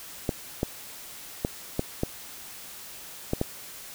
clicks, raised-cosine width 2 ms, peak -11 dBFS, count 7, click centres 0.292 / 0.631 / 1.449 / 1.794 / 2.034 / 3.334 / 3.414 s, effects white hiss -43 dBFS RMS until 3.94 s

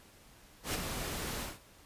pink noise with ADSR envelope, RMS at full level -32 dBFS, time 0.63-1.59 s, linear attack 110 ms, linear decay 20 ms, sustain -6 dB, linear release 180 ms, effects pink hiss -59 dBFS RMS until 1.85 s + resampled to 32000 Hz

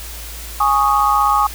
sine chord, Ab suspended fourth, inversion none, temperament equal, 830.6 / 1108.7 / 1244.5 Hz, Ab5 / Db6 / Eb6, 0 / 0 / 0 cents, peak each -16 dBFS, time 0.6-1.47 s, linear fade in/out 5 ms, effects added 56 Hz sine -31 dBFS peak until 1.54 s + white hiss -33 dBFS RMS until 1.54 s

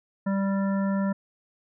harmonic tone, 196 Hz, G3, in tune, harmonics 1 / 3 / 5 / 7 / 9, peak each -23 / -33 / -37 / -40 / -42 dBFS, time 0.26-1.13 s, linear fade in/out 10 ms, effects none

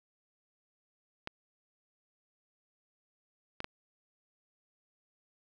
clicks, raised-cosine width 0.3 ms, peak -21 dBFS, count 3, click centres 1.274 / 3.604 / 3.644 s, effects none

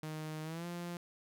sawtooth tone with pitch glide, 155.56 to 173.6 Hz, D#3 to F3, 0 to -10 cents, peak -36 dBFS, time 0.03-0.97 s, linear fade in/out 2 ms, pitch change +190 cents, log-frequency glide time 0.43-0.66 s, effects none

